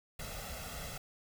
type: noise with comb filter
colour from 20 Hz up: pink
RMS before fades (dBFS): -43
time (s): 0.19-0.98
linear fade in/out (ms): 5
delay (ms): 1.5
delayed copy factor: +0.7
effects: none